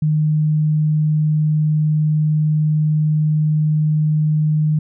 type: tone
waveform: sine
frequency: 153.3 Hz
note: D#3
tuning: 25 cents flat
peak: -13 dBFS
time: 0.02-4.79 s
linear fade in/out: 5 ms
effects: none